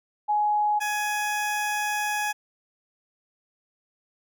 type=tone pair in turn; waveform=sine / 20% pulse; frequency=838 / 838 Hz; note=G#5 / G#5; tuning=+15 / +15 cents; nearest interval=unison; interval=0 cents; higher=neither; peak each=-20 dBFS; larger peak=neither; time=0.28-0.8 / 0.8-2.33 s; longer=second; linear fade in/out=20 ms; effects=none